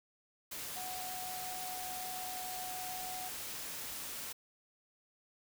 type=tone in noise; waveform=sine; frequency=738 Hz; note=F#5; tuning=5 cents flat; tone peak=-43 dBFS; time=0.76-3.29 s; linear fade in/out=10 ms; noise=white; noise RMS=-43 dBFS; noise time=0.51-4.33 s; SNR=-3 dB; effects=none